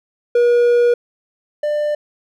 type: tone pair in turn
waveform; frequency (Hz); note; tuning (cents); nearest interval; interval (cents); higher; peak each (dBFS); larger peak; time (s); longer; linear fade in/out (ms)
triangle; 480 / 595.2; B4 / D5; -49 / +23; major third; 372; second; -8 / -14; first; 0.35-0.94 / 1.63-1.95; first; 5
effects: none